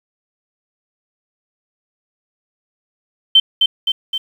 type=tone with echo; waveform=sine; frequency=3101 Hz; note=G7; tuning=19 cents flat; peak=-5 dBFS; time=3.35-3.4 s; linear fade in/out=5 ms; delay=260 ms; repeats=3; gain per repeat=-4 dB; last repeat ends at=4.18 s; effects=7-bit